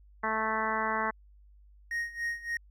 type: harmonic tone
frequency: 219.5 Hz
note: A3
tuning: 4 cents flat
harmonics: 1 / 2 / 3 / 4 / 5 / 6 / 7 / 8 / 9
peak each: -39 / -39 / -38 / -34 / -33 / -38 / -37 / -37 / -38 dBFS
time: 0.23-1.11 s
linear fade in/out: 10 ms
type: tone with tremolo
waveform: triangle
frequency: 1868 Hz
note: A#6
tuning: 3 cents sharp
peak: -27 dBFS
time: 1.91-2.57 s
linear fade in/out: 2 ms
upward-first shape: sine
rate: 3.5 Hz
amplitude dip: 85%
effects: added 50 Hz sine -54 dBFS peak until 2.7 s